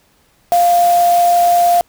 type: tone in noise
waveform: sine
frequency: 698.5 Hz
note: F5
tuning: in tune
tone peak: -8 dBFS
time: 0.52-1.81 s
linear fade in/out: 0 ms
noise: white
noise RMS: -26 dBFS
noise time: 0.52-1.81 s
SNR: +15 dB
effects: pink hiss -55 dBFS RMS until 1.88 s